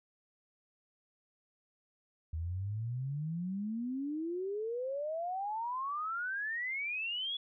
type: exponential sweep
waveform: sine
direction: up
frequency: 77.8 to 3424 Hz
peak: -34 dBFS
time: 2.33-7.37 s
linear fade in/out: 5 ms
effects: none